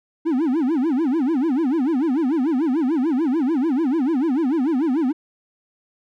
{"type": "tone with vibrato", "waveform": "triangle", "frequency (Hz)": 288.8, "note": "D4", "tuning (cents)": -29, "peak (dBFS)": -15, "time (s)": [0.25, 5.13], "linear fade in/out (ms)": 20, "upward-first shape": "sine", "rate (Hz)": 6.8, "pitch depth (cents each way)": 280, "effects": []}